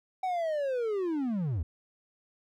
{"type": "linear sweep", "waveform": "triangle", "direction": "down", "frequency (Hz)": [762, 69.3], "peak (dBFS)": -26, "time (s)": [0.23, 1.63], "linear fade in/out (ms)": 5, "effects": []}